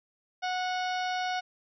harmonic tone with a mistuned harmonic, 734 Hz, F#5, 14 cents flat, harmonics 1 / 2 / 3 / 4 / 5 / 6 / 7 / 8, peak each -30 / -36 / -40 / -42 / -44 / -46 / -47 / -48 dBFS, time 0.42-1.41 s, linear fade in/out 20 ms, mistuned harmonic 8, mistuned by -63 cents, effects none

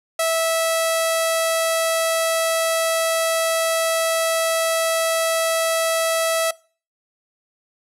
sawtooth tone with low-pass filter, 654 Hz, E5, 14 cents flat, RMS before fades -20 dBFS, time 0.19-6.51 s, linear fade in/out 5 ms, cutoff 11000 Hz, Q 2.4, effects noise-tail reverb RT60 0.4 s tail -22 dB re dry

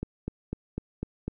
click train, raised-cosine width 3 ms, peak -18 dBFS, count 6, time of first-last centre 0.03-1.28 s, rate 4 Hz, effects none

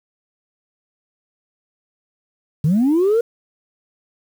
sine linear sweep, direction up, 138.4 to 479.6 Hz, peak -11 dBFS, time 2.64-3.21 s, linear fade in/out 5 ms, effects tanh soft clip ceiling -10 dBFS + 7-bit

